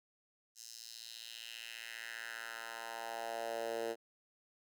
10% pulse tone with high-pass filter sweep, 114.9 Hz, A#2, 25 cents flat, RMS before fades -44 dBFS, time 0.55-3.96 s, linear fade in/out 50 ms, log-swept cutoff 6100 to 420 Hz, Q 2.5, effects none

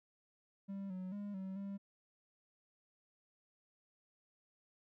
triangle tone with pitch steps, 196.6 / 185 / 203.9 / 190.3 / 198 Hz, G3 / F#3 / G#3 / F#3 / G3, +5 / 0 / -32 / +49 / +18 cents, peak -39 dBFS, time 0.68-1.78 s, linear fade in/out 20 ms, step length 220 ms, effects none

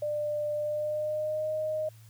sine tone with pitch glide, 596 to 620.2 Hz, D5 to D#5, +25 to -6 cents, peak -28 dBFS, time 0.02-1.89 s, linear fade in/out 5 ms, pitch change +69 cents, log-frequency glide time 0.55-1.52 s, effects added 111 Hz sine -50 dBFS peak until 2.09 s + white hiss -61 dBFS RMS until 2.09 s

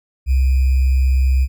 sine tone with sample-and-hold, 65.5 Hz, C2, 2 cents sharp, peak -11 dBFS, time 0.26-1.48 s, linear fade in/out 50 ms, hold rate 2450 Hz, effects none

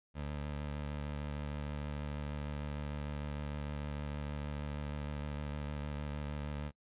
20% pulse tone with vibrato, 73.42 Hz, D2, in tune, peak -33 dBFS, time 0.14-6.72 s, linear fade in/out 50 ms, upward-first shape sine, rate 6.5 Hz, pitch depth 26 cents each way, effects noise-tail reverb RT60 0.1 s tail -25 dB re dry + resampled to 8000 Hz

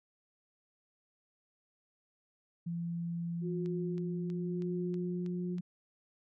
sine tone with pitch glide, 170 to 177.63 Hz, F3 to F3, -46 to +30 cents, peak -34 dBFS, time 2.66-5.61 s, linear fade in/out 10 ms, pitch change +76 cents, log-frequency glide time 3.56-5.5 s
sine tone with tremolo, 359.1 Hz, F4, 48 cents sharp, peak -36 dBFS, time 3.41-5.58 s, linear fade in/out 50 ms, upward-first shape sine, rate 0.9 Hz, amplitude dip 45%
click train, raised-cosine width 0.2 ms, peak -37 dBFS, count 7, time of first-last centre 3.66-5.583 s, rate 3.12 Hz
effects none

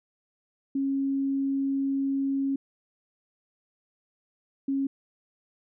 sine tone pair in turn, 273.4 / 273.4 Hz, C#4 / C#4, -24 / -24 cents, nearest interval unison, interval 0 cents, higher neither, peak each -24 dBFS, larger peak neither, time 0.75-2.56 / 4.68-4.87 s, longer first, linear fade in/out 5 ms, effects none

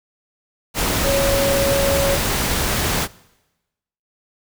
sine tone in noise, 554.4 Hz, C#5, in tune, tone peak -17 dBFS, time 1.03-2.18 s, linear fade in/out 50 ms, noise pink, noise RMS -20 dBFS, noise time 0.74-3.08 s, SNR 0 dB, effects noise-tail reverb RT60 1.0 s tail -22 dB re dry

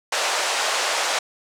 pink band-pass noise, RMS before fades -23 dBFS, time 0.12-1.19 s, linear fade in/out 5 ms, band 550 to 8200 Hz, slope 24 dB/octave, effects none

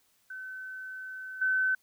sine tone with level steps, 1523 Hz, F#6, 50 cents sharp, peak -38 / -24 dBFS, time 0.3-1.75 s, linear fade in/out 5 ms, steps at 1.41 s, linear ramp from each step 10 ms, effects white hiss -69 dBFS RMS until 1.82 s

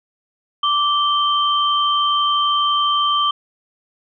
sine tone pair together, 1169 / 3127 Hz, D6 / G7, -8 / -5 cents, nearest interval octave + perfect fourth, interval 1703 cents, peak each -16 / -19 dBFS, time 0.63-3.31 s, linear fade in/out 5 ms, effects none

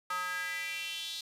square tone with high-pass filter sweep, 181 Hz, F#3, 38 cents flat, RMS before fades -37 dBFS, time 0.1-1.21 s, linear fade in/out 5 ms, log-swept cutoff 1200 to 4000 Hz, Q 4.5, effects resampled to 32000 Hz + 9-bit

